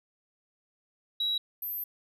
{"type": "tone pair in turn", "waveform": "sine", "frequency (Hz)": [3878, 12312], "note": ["B7", "G9"], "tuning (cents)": [-32, -32], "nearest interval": "octave + minor sixth", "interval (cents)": 2000, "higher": "second", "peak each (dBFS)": [-25, -32], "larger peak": "first", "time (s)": [[1.2, 1.38], [1.62, 1.84]], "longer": "second", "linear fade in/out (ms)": 5, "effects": ["tanh soft clip ceiling -23 dBFS"]}